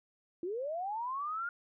sine linear sweep, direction up, 329.6 to 1433 Hz, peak -34 dBFS, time 0.43-1.49 s, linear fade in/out 2 ms, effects none

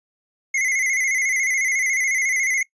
square tone with vibrato, 2093 Hz, C7, in tune, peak -19 dBFS, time 0.54-2.63 s, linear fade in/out 5 ms, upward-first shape square, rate 14 Hz, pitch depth 55 cents each way, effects noise-tail reverb RT60 0.1 s tail -21 dB re dry + resampled to 22050 Hz

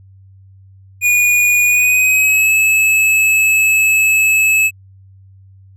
square tone with pitch glide, 2449 to 2595 Hz, D#7 to E7, -28 to -28 cents, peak -10 dBFS, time 1.01-4.71 s, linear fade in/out 50 ms, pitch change +100 cents, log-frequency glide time 1.66-2.52 s, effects added 96 Hz sine -40 dBFS peak until 5.76 s

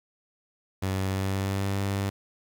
sawtooth tone with pitch glide, 95.4 to 98.71 Hz, G2 to G2, -47 to +13 cents, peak -22 dBFS, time 0.82-2.1 s, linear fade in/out 10 ms, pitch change +60 cents, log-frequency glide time 1.01-1.76 s, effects 8-bit

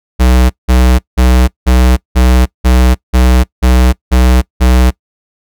square tone bursts, 62.7 Hz, B1, 27 cents sharp, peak -5 dBFS, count 10, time 0.19-4.91 s, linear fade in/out 20 ms, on 310 ms, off 180 ms, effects noise-tail reverb RT60 0.1 s tail -23 dB re dry

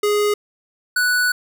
square tone pair in turn, 415.3 / 1480 Hz, G#4 / F#6, 0 / 0 cents, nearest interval octave + minor seventh, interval 2200 cents, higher second, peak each -16 dBFS, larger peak neither, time 0.03-0.34 / 0.96-1.32 s, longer second, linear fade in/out 5 ms, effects none

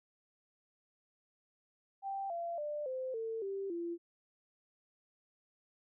sine tone with pitch steps, 784 / 682.5 / 594.2 / 517.2 / 450.3 / 392 / 341.3 Hz, G5 / F5 / D5 / C5 / A4 / G4 / F4, 0 / -40 / +20 / -20 / +40 / 0 / -40 cents, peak -36 dBFS, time 2.02-3.98 s, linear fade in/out 50 ms, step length 280 ms, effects none

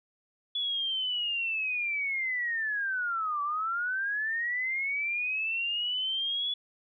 sine linear two-way sweep, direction down then up, 3423 to 1145 to 3423 Hz, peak -28 dBFS, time 0.55-6.54 s, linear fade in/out 5 ms, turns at 3.42 s, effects none

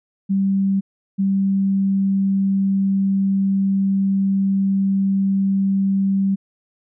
sine tone pair in turn, 194.9 / 194.9 Hz, G3 / G3, -10 / -10 cents, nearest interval unison, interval 0 cents, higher neither, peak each -15 dBFS, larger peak neither, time 0.29-0.81 / 1.18-6.36 s, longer second, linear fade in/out 20 ms, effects none

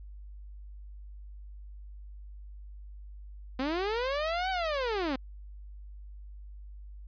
sawtooth linear two-way sweep, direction up then down, 250 to 770 to 250 Hz, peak -25 dBFS, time 3.59-5.16 s, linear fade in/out 5 ms, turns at 4.5 s, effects added 50 Hz sine -43 dBFS peak until 7.07 s + resampled to 11025 Hz

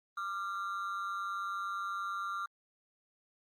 triangle ring-modulated tone, 1284 Hz, E6, 46 cents flat, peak -30 dBFS, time 0.17-2.46 s, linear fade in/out 5 ms, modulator 95.6 Hz, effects Opus 32 kbps

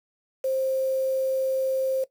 sine tone with quantisation, 528 Hz, C5, 16 cents sharp, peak -22 dBFS, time 0.44-2.04 s, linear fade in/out 5 ms, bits 7, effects noise-tail reverb RT60 0.1 s tail -17 dB re dry

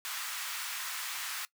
pink high-pass noise, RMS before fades -38 dBFS, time 0.05-1.45 s, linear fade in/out 0 ms, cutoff 1100 Hz, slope 24 dB/octave, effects noise-tail reverb RT60 0.1 s tail -19 dB re dry

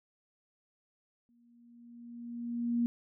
sine tone with exponential growth, 237 Hz, A#3, 29 cents sharp, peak -25 dBFS, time 1.29-2.86 s, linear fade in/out 0 ms, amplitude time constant 340 ms, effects none

